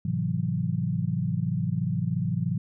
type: chord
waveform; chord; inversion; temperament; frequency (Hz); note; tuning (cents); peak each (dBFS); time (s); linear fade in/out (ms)
sine; F# half-diminished seventh; first; equal with one note detuned; 107.67 / 130.81 / 164.81 / 185; A2 / C3 / E3 / F#3; -37 / 0 / 0 / 0; -31 / -30 / -28 / -31; 0.05-2.58; 5
effects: none